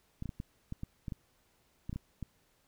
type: clicks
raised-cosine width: 5 ms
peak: -26 dBFS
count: 12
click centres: 0.224 / 0.257 / 0.292 / 0.401 / 0.724 / 0.834 / 1.082 / 1.122 / 1.895 / 1.929 / 1.96 / 2.227 s
effects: pink hiss -71 dBFS RMS until 2.67 s